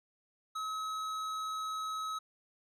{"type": "tone with tanh clipping", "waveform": "sine", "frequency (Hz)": 1282, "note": "E6", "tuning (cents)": -49, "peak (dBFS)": -37, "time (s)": [0.55, 2.19], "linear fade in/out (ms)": 10, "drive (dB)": 14, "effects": []}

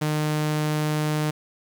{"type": "tone", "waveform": "sawtooth", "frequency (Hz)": 152.3, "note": "D#3", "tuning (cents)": -37, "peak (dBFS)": -18, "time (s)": [0.01, 1.31], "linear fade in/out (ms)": 10, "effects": ["9-bit"]}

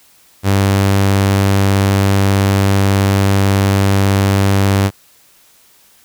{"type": "tone", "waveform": "sawtooth", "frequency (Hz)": 98.3, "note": "G2", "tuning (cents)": 5, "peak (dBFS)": -6, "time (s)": [0.43, 4.91], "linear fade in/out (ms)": 50, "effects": ["white hiss -49 dBFS RMS until 6.04 s"]}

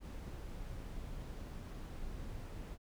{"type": "noise", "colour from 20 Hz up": "brown", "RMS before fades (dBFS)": -45, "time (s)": [0, 2.78], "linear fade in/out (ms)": 50, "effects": []}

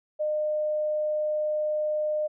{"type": "tone", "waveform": "sine", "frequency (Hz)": 608, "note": "D#5", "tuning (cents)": -40, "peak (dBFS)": -24, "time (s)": [0.19, 2.28], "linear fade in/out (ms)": 20, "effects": []}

